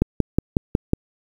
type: click train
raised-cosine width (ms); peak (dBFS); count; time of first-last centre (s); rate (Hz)
3; -3; 6; 0.02-0.934; 5.47
effects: 7-bit